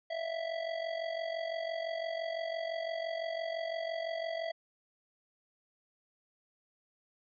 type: tone with amplitude modulation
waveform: square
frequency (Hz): 659.3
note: E5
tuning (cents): 0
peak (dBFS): -32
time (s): 0.1-4.52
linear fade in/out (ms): 10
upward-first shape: sine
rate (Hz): 45.9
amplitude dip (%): 70
effects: resampled to 11025 Hz